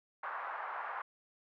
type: band-pass noise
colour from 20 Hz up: pink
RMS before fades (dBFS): -41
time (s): 0.23-1.02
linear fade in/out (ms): 5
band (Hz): 820 to 1500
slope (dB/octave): 24
effects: none